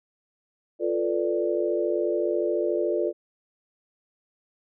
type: chord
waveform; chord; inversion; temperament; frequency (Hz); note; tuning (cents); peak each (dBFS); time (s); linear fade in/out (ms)
sine; B half-diminished seventh; second; equal; 349.2 / 440 / 493.9 / 587.3; F4 / A4 / B4 / D5; 0 / 0 / 0 / 0; -26 / -28 / -31 / -28; 0.79-3.13; 50
effects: none